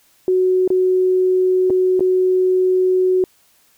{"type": "tone with dropouts", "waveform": "sine", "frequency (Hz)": 370, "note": "F#4", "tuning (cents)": 0, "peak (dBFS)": -12, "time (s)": [0.28, 3.24], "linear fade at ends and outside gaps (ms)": 1, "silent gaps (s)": [[0.677, 0.703], [1.699, 1.704], [1.995, 2.006]], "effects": ["white hiss -56 dBFS RMS until 3.77 s"]}